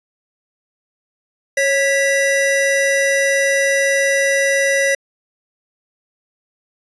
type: tone pair together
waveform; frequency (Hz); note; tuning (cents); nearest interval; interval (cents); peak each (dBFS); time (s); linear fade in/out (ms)
square; 550 / 1964.2; C#5 / B6; -14 / -10; octave + minor seventh; 2204; -17; 1.57-4.95; 5
effects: resampled to 22050 Hz